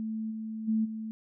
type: tone with level steps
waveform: sine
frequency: 220 Hz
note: A3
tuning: in tune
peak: -31 / -34 / -24 / -34 dBFS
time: 0-1.11 s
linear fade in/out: 0 ms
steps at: 0.3 / 0.67 / 0.84 s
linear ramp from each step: 20 ms
effects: none